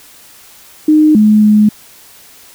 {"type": "tone with pitch steps", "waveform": "sine", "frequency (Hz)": [307, 212.8, 211.3], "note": ["D#4", "G#3", "G#3"], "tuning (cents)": [-23, 42, 30], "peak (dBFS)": -4, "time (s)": [0.88, 1.69], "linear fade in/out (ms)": 5, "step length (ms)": 270, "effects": ["white hiss -40 dBFS RMS until 2.54 s"]}